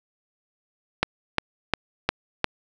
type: click train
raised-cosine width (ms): 0.3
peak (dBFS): -3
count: 5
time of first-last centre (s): 1.03-2.443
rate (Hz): 2.83
effects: none